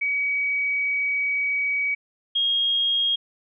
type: tone pair in turn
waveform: sine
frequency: 2267 / 3258 Hz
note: C#7 / G#7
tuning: +38 / -34 cents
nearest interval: tritone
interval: 628 cents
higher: second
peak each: -21 / -19 dBFS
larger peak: second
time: 0.01-1.95 / 2.35-3.16 s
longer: first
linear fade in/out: 10 ms
effects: none